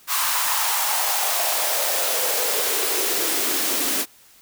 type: noise with high-pass filter sweep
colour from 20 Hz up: white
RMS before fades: -22 dBFS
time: 0.07-4.06 s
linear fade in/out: 50 ms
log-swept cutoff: 1100 to 270 Hz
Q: 3.8
effects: white hiss -52 dBFS RMS until 4.41 s